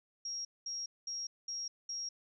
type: tone bursts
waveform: sine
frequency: 5600 Hz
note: F8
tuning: 4 cents sharp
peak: -37 dBFS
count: 5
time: 0.25-2.09 s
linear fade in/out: 5 ms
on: 200 ms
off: 210 ms
effects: none